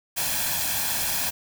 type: noise with comb filter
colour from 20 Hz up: white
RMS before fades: -26 dBFS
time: 0.16-1.31 s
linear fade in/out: 20 ms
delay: 1.2 ms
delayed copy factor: +0.6
effects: none